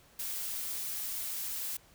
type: noise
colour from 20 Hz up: blue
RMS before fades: -37 dBFS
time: 0.19-1.77 s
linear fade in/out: 5 ms
effects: pink hiss -61 dBFS RMS until 1.94 s